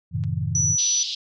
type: chord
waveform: sine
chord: F# diminished seventh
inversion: none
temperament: just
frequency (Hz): 92.5 / 111 / 133.2 / 159.84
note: F#2 / A2 / C3 / Eb3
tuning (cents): 0 / +16 / +31 / +47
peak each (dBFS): -28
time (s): 0.11-0.77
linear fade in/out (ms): 50
type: clicks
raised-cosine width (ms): 0.2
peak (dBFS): -28 / -38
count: 2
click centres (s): 0.238 / 0.244
type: tone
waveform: sine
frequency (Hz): 5920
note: F#8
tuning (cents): 0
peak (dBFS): -19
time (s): 0.55-1.03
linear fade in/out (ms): 2
type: band-pass noise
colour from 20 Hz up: white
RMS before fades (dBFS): -29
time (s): 0.78-1.15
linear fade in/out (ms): 5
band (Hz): 3100 to 5100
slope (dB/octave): 48
effects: none